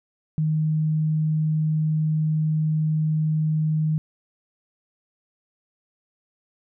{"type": "tone", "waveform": "sine", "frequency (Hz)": 155.56, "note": "D#3", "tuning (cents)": 0, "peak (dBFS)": -19, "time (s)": [0.38, 3.98], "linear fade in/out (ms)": 0, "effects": []}